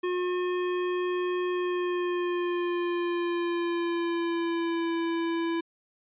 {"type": "tone with pitch glide", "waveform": "square", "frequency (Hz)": [359.8, 333.8], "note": ["F#4", "E4"], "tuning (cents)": [-48, 22], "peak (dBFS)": -27, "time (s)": [0.03, 5.61], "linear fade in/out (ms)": 10, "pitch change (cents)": -130, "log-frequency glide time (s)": [1.49, 4.92], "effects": ["resampled to 8000 Hz"]}